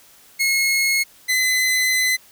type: tone pair in turn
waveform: sawtooth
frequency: 2170 / 2026 Hz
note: C#7 / B6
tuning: -37 / +44 cents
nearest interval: minor second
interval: 119 cents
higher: first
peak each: -13 dBFS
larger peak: neither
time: 0.39-1.04 / 1.28-2.17 s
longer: second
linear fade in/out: 20 ms
effects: white hiss -50 dBFS RMS until 2.31 s